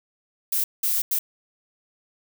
violet noise bursts at uneven times, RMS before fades -23 dBFS, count 3, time 0.52-0.64 / 0.83-1.02 / 1.11-1.19 s, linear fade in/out 5 ms, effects none

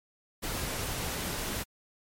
pink noise, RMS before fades -34 dBFS, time 0.42-1.64 s, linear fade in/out 20 ms, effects MP3 64 kbps

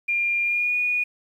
sine tone with pitch glide, 2400 to 2456 Hz, D7 to D#7, +37 to -23 cents, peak -20 dBFS, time 0.08-1.04 s, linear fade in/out 10 ms, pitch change +40 cents, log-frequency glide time 0.45-0.75 s, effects 9-bit

